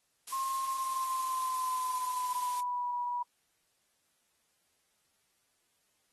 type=noise; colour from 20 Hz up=blue; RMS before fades=-41 dBFS; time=0.27-2.61 s; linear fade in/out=5 ms
type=tone with pitch glide; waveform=sine; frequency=1067 to 972.8 Hz; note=C6 to B5; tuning=+34 to -26 cents; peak=-31 dBFS; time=0.32-3.23 s; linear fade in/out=10 ms; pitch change=-160 cents; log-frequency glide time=0.65-2.96 s
effects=white hiss -75 dBFS RMS until 6.12 s + AAC 32 kbps